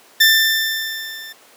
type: tone with level ramp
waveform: 20% pulse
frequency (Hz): 1781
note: A6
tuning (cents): +21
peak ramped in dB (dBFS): -3 to -28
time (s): 0.2-1.33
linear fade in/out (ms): 10
effects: pink hiss -47 dBFS RMS until 1.56 s + high-pass 400 Hz 12 dB/octave